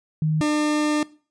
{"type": "tone pair in turn", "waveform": ["sine", "40% pulse"], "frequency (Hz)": [155.56, 300.7], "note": ["D#3", "D4"], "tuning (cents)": [0, 41], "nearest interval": "major seventh", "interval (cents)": 1141, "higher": "second", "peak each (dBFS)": -18, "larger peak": "neither", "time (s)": [[0.22, 0.41], [0.41, 1.03]], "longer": "second", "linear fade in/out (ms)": 2, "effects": ["noise-tail reverb RT60 0.4 s tail -21 dB re dry", "resampled to 22050 Hz"]}